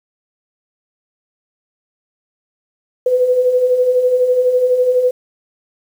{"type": "beating tone pair", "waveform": "sine", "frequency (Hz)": [490.9, 502.9], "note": ["B4", "B4"], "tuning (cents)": [-10, 31], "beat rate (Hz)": 12, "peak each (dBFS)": [-20, -11], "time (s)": [3.06, 5.11], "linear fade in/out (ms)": 5, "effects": ["7-bit"]}